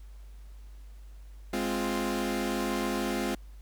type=chord; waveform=sawtooth; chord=F minor; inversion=first; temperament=equal; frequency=207.7 / 261.6 / 349.2 Hz; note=Ab3 / C4 / F4; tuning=0 / 0 / 0 cents; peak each=-29 dBFS; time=1.53-3.35 s; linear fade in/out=5 ms; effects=added 50 Hz sine -44 dBFS peak until 3.61 s + pink hiss -64 dBFS RMS until 3.61 s